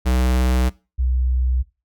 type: tone pair in turn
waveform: square / sine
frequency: 63 / 63 Hz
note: B1 / B1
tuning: +35 / +35 cents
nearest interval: unison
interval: 0 cents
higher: neither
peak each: -16 dBFS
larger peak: neither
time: 0.05-0.7 / 0.98-1.63 s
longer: neither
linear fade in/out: 20 ms
effects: noise-tail reverb RT60 0.3 s tail -21 dB re dry